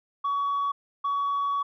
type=tone pair in turn; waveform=sine; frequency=1128 / 1128 Hz; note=C#6 / C#6; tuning=+30 / +30 cents; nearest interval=unison; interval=0 cents; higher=neither; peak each=-22 dBFS; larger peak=neither; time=0.24-0.72 / 1.04-1.63 s; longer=second; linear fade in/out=10 ms; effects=tanh soft clip ceiling -22 dBFS